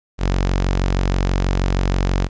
sawtooth tone, 46.25 Hz, F#1, in tune, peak -12 dBFS, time 0.18-2.29 s, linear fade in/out 50 ms, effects resampled to 16000 Hz + 9-bit

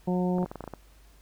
harmonic tone, 180.7 Hz, F#3, 41 cents flat, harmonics 1 / 2 / 3 / 4 / 5, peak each -25 / -31 / -35 / -37 / -39 dBFS, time 0.07-0.45 s, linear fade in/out 10 ms
clicks, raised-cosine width 1 ms, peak -23 dBFS, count 9, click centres 0.384 / 0.429 / 0.46 / 0.515 / 0.557 / 0.607 / 0.64 / 0.677 / 0.737 s
effects added 50 Hz sine -54 dBFS peak until 1.21 s + pink hiss -61 dBFS RMS until 1.21 s

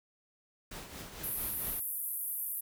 pink noise with tremolo, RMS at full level -43 dBFS, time 0.71-1.8 s, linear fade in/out 5 ms, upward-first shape triangle, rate 4.4 Hz, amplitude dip 60%
pink band-pass noise, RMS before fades -37 dBFS, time 1.23-2.61 s, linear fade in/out 10 ms, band 11000 to 14000 Hz, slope 48 dB/octave
effects none

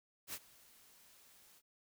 white noise with ADSR envelope, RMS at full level -42 dBFS, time 0.27-1.62 s, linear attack 67 ms, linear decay 48 ms, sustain -22 dB, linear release 47 ms, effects none

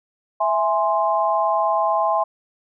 sine chord, E augmented, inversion none, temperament equal, 659.3 / 830.6 / 1046.5 Hz, E5 / G#5 / B#5, 0 / 0 / 0 cents, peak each -21 dBFS, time 0.4-2.24 s, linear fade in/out 10 ms, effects none

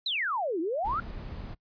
sine exponential two-way sweep, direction down then up, 4164 to 310 to 1427 Hz, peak -27 dBFS, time 0.06-1 s, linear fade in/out 2 ms, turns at 0.6 s
brown noise, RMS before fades -39 dBFS, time 0.84-1.55 s, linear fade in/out 20 ms
effects noise-tail reverb RT60 0.1 s tail -22 dB re dry + resampled to 11025 Hz

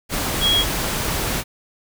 sine tone in noise, 3303 Hz, G#7, 10 cents flat, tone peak -15 dBFS, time 0.4-0.65 s, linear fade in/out 50 ms, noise pink, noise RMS -23 dBFS, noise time 0.09-1.44 s, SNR +5 dB, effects none

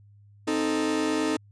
40% pulse chord, A diminished, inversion first, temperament equal, 261.6 / 311.1 / 440 Hz, C4 / Eb4 / A4, 0 / 0 / 0 cents, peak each -30 / -25 / -29 dBFS, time 0.47-1.37 s, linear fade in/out 10 ms, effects added 102 Hz sine -51 dBFS peak until 1.51 s + resampled to 22050 Hz

